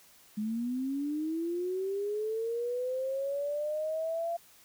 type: linear sweep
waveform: sine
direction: up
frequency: 207.7 to 685 Hz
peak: -30 dBFS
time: 0.37-4.37 s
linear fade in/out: 10 ms
effects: white hiss -59 dBFS RMS until 4.64 s